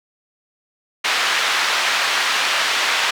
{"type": "band-pass noise", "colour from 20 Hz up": "pink", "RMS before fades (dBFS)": -19, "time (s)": [1.04, 3.11], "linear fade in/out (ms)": 10, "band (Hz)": [1200, 4200], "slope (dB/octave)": 12, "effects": []}